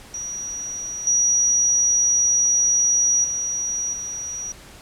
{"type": "tone with level steps", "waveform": "sine", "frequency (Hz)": 5790, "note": "F#8", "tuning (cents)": -38, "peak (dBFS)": [-27, -15, -22, -27], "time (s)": [0.14, 4.52], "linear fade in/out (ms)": 2, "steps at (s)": [1.07, 3.24, 3.93], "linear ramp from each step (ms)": 2, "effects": ["pink hiss -44 dBFS RMS until 4.81 s", "low-pass 11000 Hz 12 dB/octave"]}